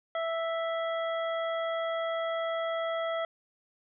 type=harmonic tone; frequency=659.3 Hz; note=E5; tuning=in tune; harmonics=1 / 2 / 3 / 5; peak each=-30 / -36 / -40 / -44 dBFS; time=0.15-3.25 s; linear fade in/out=2 ms; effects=none